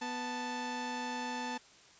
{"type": "tone pair together", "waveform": "sawtooth", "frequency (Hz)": [246.9, 880], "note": ["B3", "A5"], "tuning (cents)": [0, 0], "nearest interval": "octave + minor seventh", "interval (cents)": 2200, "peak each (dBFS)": [-36, -34], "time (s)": [0.01, 1.58], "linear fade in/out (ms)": 10, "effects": ["white hiss -59 dBFS RMS until 1.99 s", "resampled to 16000 Hz"]}